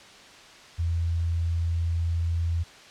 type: tone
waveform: sine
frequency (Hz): 84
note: E2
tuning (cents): +33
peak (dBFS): -23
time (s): 0.78-2.64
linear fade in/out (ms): 20
effects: white hiss -48 dBFS RMS until 2.9 s + low-pass 5000 Hz 12 dB/octave